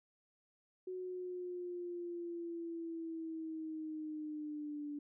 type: linear sweep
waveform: sine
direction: down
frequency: 370 to 290.8 Hz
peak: -40 dBFS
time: 0.87-4.99 s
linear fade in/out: 5 ms
effects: none